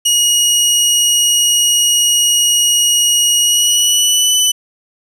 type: tone with pitch glide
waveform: 20% pulse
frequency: 2891 to 2995 Hz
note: F#7 to F#7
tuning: -41 to +20 cents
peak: -4 dBFS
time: 0.05-4.52 s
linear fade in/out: 10 ms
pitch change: +61 cents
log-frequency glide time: 3.41-4.37 s
effects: none